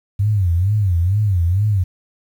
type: tone with vibrato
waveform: sine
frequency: 95 Hz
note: F#2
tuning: 46 cents sharp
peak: -13 dBFS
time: 0.19-1.84 s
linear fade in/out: 10 ms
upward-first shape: sine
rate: 2.2 Hz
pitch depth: 210 cents each way
effects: 8-bit